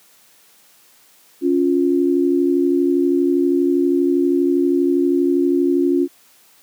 sine tone pair together, 278.8 / 351.3 Hz, C#4 / F4, +10 / +10 cents, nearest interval major third, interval 400 cents, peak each -16 dBFS, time 1.41-6.08 s, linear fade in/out 50 ms, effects white hiss -52 dBFS RMS until 6.62 s + high-pass 150 Hz 12 dB/octave

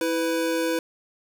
square tone pair together, 327.1 / 499 Hz, E4 / B4, -13 / +18 cents, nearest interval perfect fifth, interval 731 cents, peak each -26 dBFS, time 0.01-0.79 s, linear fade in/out 2 ms, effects none

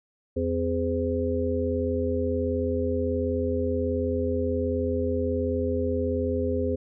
harmonic tone with a mistuned harmonic, 85.3 Hz, F2, 40 cents flat, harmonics 1 / 3 / 5 / 6, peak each -29 / -29 / -29 / -29 dBFS, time 0.36-6.76 s, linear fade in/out 10 ms, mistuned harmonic 5, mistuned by -55 cents, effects none

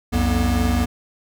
square tone cluster, 62.7 / 87 / 240.5 Hz, B1 / F2 / B3, +27 / -6 / -46 cents, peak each -22 dBFS, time 0.12-0.86 s, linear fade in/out 20 ms, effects none

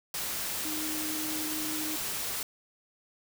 sine tone in noise, 309.5 Hz, D#4, 9 cents flat, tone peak -36 dBFS, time 0.65-1.96 s, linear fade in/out 2 ms, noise white, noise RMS -34 dBFS, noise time 0.14-2.43 s, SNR -5 dB, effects none

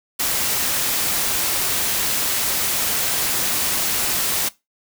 white noise, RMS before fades -21 dBFS, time 0.19-4.49 s, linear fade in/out 10 ms, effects noise-tail reverb RT60 0.2 s tail -19 dB re dry

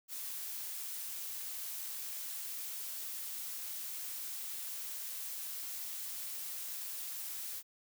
blue noise, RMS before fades -42 dBFS, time 0.08-7.63 s, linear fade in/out 50 ms, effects none

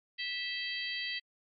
harmonic tone with a mistuned harmonic, 656 Hz, E5, 9 cents flat, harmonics 3 / 4 / 5 / 6 / 7, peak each -39 / -42 / -40 / -43 / -42 dBFS, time 0.18-1.2 s, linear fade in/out 20 ms, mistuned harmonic 5, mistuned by -52 cents, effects AAC 64 kbps

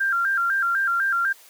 sine tone with vibrato, 1480 Hz, F#6, in tune, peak -19 dBFS, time 0-1.33 s, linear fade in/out 10 ms, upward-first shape square, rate 4 Hz, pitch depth 120 cents each way, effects white hiss -50 dBFS RMS until 1.49 s + high-pass 400 Hz 12 dB/octave

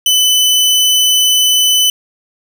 sawtooth tone, 3007 Hz, F#7, 27 cents sharp, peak -5 dBFS, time 0.06-1.9 s, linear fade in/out 2 ms, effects none

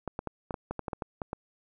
clicks, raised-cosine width 1 ms, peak -19 dBFS, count 12, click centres 0.077 / 0.191 / 0.273 / 0.508 / 0.542 / 0.71 / 0.793 / 0.882 / 0.932 / 1.022 / 1.218 / 1.331 s, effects none

